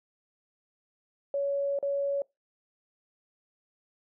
sine tone with dropouts, 561 Hz, C#5, 21 cents sharp, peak -26 dBFS, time 1.34-2.22 s, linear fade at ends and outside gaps 2 ms, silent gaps 1.789-1.827 s, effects noise-tail reverb RT60 0.2 s tail -24 dB re dry

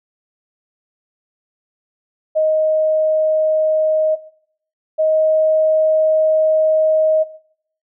sine tone pair in turn, 625 / 627.7 Hz, D#5 / D#5, +8 / +15 cents, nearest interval unison, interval 7 cents, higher second, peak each -12 dBFS, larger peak neither, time 2.35-4.16 / 4.98-7.24 s, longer second, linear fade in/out 20 ms, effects noise-tail reverb RT60 0.6 s tail -17 dB re dry

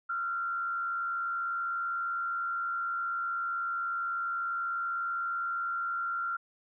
sine tone with frequency modulation, 1378 Hz, F6, 24 cents flat, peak -30 dBFS, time 0.09-6.37 s, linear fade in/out 10 ms, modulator 79.7 Hz, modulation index 0.53, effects none

